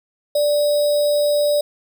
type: tone with sample-and-hold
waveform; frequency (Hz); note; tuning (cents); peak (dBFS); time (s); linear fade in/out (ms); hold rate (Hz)
sine; 587.3; D5; 0; -14; 0.35-1.61; 5; 4410
effects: none